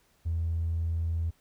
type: tone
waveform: triangle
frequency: 82.6 Hz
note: E2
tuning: 4 cents sharp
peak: -23 dBFS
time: 0.25-1.31 s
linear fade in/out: 20 ms
effects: tanh soft clip ceiling -24 dBFS + pink hiss -67 dBFS RMS until 1.4 s